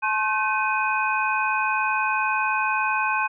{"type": "tone cluster", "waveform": "sine", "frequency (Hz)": [863, 1073, 1531, 2500], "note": ["A5", "C6", "G6", "D#7"], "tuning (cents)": [-34, 43, -41, 8], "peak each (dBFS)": -26, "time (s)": [0.02, 3.28], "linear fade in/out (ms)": 20, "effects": []}